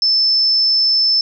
sine tone, 5274 Hz, E8, in tune, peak -11 dBFS, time 0.02-1.21 s, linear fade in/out 2 ms, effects none

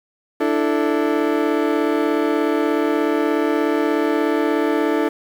35% pulse chord, D suspended second, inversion none, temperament just, 293.7 / 330.4 / 440.5 Hz, D4 / E4 / A4, 0 / +4 / +2 cents, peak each -19 dBFS, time 0.4-5.09 s, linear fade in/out 10 ms, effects low-pass 2000 Hz 12 dB/octave + 7-bit

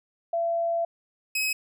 sine / sawtooth tone pair in turn, 675 / 2548 Hz, E5 / D#7, +41 / +41 cents, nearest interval octave + major seventh, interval 2300 cents, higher second, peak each -23 / -21 dBFS, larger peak second, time 0.33-0.85 / 1.35-1.53 s, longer first, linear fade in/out 5 ms, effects none

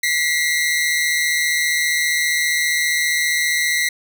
sawtooth tone pair together, 1945 / 2100 Hz, B6 / C7, -27 / +6 cents, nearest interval minor second, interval 133 cents, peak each -16 dBFS, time 0.03-3.89 s, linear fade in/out 5 ms, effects none

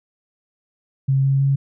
sine tone with pitch steps, 135.1 / 136.43 / 137.78 Hz, C#3 / C#3 / C#3, -44 / -27 / -10 cents, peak -14 dBFS, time 1.08-1.56 s, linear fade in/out 10 ms, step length 160 ms, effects none

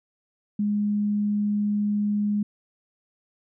sine tone, 207.1 Hz, G#3, 5 cents flat, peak -21 dBFS, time 0.59-2.43 s, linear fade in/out 5 ms, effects none

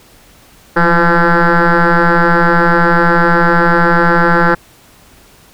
sine tone with frequency modulation, 680 Hz, F5, 46 cents flat, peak -5 dBFS, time 0.76-4.55 s, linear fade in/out 10 ms, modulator 171 Hz, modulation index 5.8, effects tanh soft clip ceiling -4 dBFS + pink hiss -44 dBFS RMS until 5.53 s

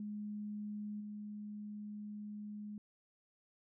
sine tone with level steps, 208.9 Hz, G#3, 10 cents sharp, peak -40 / -43 dBFS, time 0-2.78 s, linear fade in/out 2 ms, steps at 1 s, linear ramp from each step 10 ms, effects none

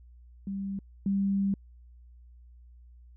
sine tone pair in turn, 196.2 / 197.07 Hz, G3 / G3, +2 / +9 cents, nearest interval unison, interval 7 cents, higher second, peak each -31 / -24 dBFS, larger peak second, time 0.47-0.79 / 1.06-1.54 s, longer second, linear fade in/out 2 ms, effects added 60 Hz sine -50 dBFS peak until 3.16 s

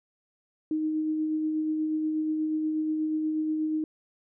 sine tone with tremolo, 311.1 Hz, D#4, in tune, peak -24 dBFS, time 0.71-3.84 s, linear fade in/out 2 ms, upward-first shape sine, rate 8.3 Hz, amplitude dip 25%, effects none

